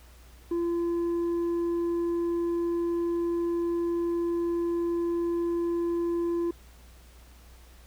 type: tone with tanh clipping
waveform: sine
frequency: 341.5 Hz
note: F4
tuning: 39 cents flat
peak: -26 dBFS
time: 0.51-6.51 s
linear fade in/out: 5 ms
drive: 4 dB
effects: added 60 Hz sine -50 dBFS peak until 7.86 s + pink hiss -57 dBFS RMS until 7.86 s